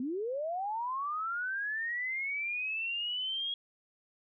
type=linear sweep; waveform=sine; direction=up; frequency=237.3 to 3303 Hz; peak=-32 dBFS; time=0-3.54 s; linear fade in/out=2 ms; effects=none